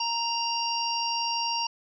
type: harmonic tone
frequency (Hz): 932.3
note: A#5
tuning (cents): 0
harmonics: 1 / 3 / 5 / 6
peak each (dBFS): -29 / -33 / -33 / -32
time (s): 0-1.67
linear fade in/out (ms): 5
effects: none